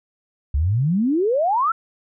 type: exponential sweep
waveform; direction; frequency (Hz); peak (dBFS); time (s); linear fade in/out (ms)
sine; up; 65.41 to 1380; -16; 0.54-1.72; 5
effects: none